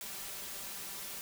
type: noise with comb filter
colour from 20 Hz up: white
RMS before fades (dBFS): -43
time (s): 0.01-1.21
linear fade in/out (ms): 0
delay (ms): 5.1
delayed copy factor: +0.7
effects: none